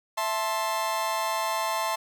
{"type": "chord", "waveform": "40% pulse", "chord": "A minor", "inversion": "second", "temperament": "just", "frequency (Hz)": [660, 880, 1056], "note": ["E5", "A5", "C6"], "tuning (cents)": [2, 0, 16], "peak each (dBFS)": [-31, -29, -29], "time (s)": [0.17, 1.96], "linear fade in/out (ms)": 10, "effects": []}